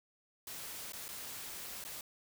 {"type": "noise with dropouts", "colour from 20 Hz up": "white", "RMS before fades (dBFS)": -45, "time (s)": [0.47, 2.01], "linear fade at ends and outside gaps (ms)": 2, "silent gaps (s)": [[0.922, 0.933], [1.082, 1.088], [1.84, 1.849]], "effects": []}